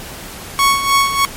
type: tone with tremolo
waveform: sawtooth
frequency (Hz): 1108.7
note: C#6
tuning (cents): 0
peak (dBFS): -5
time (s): 0.59-1.25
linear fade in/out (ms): 0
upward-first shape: sine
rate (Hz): 3.3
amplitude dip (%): 65
effects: pink hiss -31 dBFS RMS until 1.36 s + MP3 64 kbps